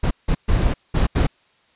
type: noise bursts at uneven times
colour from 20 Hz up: brown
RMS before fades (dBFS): -17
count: 5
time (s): 0.03-0.11 / 0.28-0.35 / 0.48-0.74 / 0.94-1.07 / 1.15-1.27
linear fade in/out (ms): 10
effects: white hiss -59 dBFS RMS until 1.75 s + resampled to 8000 Hz